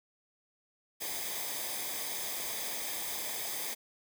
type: noise with comb filter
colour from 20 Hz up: white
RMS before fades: -37 dBFS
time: 1-3.75 s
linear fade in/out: 20 ms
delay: 0.71 ms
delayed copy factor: -0.65
effects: none